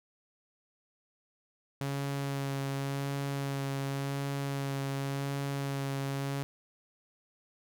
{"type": "tone with vibrato", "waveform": "sawtooth", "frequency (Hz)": 138.59, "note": "C#3", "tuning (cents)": 0, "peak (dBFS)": -28, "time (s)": [1.81, 6.43], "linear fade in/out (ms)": 0, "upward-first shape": "sine", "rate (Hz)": 0.9, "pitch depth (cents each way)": 15, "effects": []}